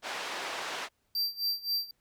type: band-pass noise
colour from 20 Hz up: pink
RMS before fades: -37 dBFS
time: 0.02-0.89 s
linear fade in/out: 50 ms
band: 630 to 4700 Hz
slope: 12 dB/octave
type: tone with tremolo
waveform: square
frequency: 4699 Hz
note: D8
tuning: in tune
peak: -27 dBFS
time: 1.15-1.91 s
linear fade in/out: 2 ms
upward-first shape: sine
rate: 3.8 Hz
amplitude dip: 90%
effects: pink hiss -75 dBFS RMS until 2 s